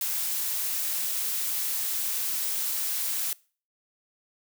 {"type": "noise", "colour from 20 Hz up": "blue", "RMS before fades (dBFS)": -29, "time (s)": [0.01, 3.33], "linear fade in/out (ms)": 2, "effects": ["noise-tail reverb RT60 0.4 s tail -23 dB re dry"]}